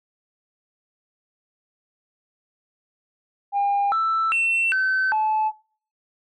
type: tone with pitch steps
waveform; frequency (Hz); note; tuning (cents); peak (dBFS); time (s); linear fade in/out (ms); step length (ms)
sine; 805 / 1325 / 2699 / 1532 / 866; G5 / E6 / E7 / G6 / A5; +46 / +9 / +40 / -40 / -28; -17; 3.52-5.52; 50; 400
effects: noise-tail reverb RT60 0.5 s tail -23 dB re dry + tanh soft clip ceiling -16 dBFS